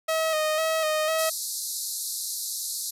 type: tone with vibrato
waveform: sawtooth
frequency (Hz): 630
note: D#5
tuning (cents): +21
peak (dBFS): -19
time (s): 0.08-1.3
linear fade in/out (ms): 10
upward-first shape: square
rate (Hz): 2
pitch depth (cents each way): 30
type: band-pass noise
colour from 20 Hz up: white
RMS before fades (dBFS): -32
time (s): 1.18-2.91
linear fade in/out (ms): 10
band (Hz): 3900 to 13000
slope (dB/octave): 96
effects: none